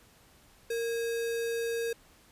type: tone with sample-and-hold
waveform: sine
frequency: 462.9 Hz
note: A#4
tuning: 12 cents flat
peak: -29 dBFS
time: 0.7-1.93 s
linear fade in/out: 5 ms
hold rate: 2100 Hz
effects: pink hiss -60 dBFS RMS until 2.31 s + resampled to 32000 Hz